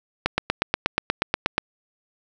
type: click train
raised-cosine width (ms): 0.3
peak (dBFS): -3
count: 12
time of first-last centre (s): 0.26-1.581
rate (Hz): 8.33
effects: none